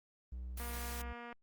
triangle tone with pitch glide, 61.74 to 63.51 Hz, B1 to B1, 0 to +49 cents, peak -39 dBFS, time 0.32-1.13 s, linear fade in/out 5 ms, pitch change +49 cents, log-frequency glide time 0.8-0.95 s
white noise, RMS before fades -47 dBFS, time 0.57-1.02 s, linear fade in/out 5 ms
click train, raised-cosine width 0.5 ms, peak -34 dBFS, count 174, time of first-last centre 0.6-1.327 s, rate 238 Hz
effects Opus 32 kbps

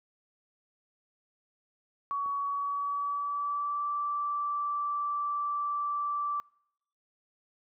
sine tone with pitch glide, 1126 to 1165.7 Hz, C#6 to D6, +27 to -13 cents, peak -29 dBFS, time 2.11-6.4 s, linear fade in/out 0 ms, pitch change +60 cents, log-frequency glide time 2.39-3.86 s
clicks, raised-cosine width 1 ms, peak -38 / -46 dBFS, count 2, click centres 2.261 / 2.292 s
effects noise-tail reverb RT60 0.8 s tail -26 dB re dry

